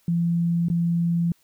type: tone with dropouts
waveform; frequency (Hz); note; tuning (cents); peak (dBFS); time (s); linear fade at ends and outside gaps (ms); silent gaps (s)
sine; 170; F3; -46; -19; 0.08-1.32; 2; 0.685-0.7
effects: white hiss -63 dBFS RMS until 1.43 s